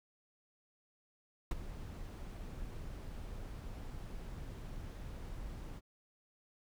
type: noise with ADSR envelope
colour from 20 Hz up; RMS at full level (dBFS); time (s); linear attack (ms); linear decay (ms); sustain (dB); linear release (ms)
brown; -31; 1.51-5.81; 3; 24; -14; 39
effects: none